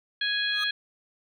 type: harmonic tone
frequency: 830.6 Hz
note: G#5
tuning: in tune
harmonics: 2 / 3 / 4 / 5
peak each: -28 / -36 / -29 / -32 dBFS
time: 0.21-0.71 s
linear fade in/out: 5 ms
type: tone with exponential growth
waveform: square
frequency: 1244.5 Hz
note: D#6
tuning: in tune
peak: -32 dBFS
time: 0.46-0.64 s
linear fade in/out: 5 ms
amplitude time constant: 38 ms
effects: none